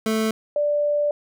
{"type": "tone pair in turn", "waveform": ["25% pulse", "sine"], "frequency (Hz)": [220, 587.3], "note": ["A3", "D5"], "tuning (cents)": [0, 0], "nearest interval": "octave + perfect fourth", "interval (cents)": 1700, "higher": "second", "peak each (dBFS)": [-16, -18], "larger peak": "first", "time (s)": [[0.06, 0.31], [0.56, 1.11]], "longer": "second", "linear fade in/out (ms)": 2, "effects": []}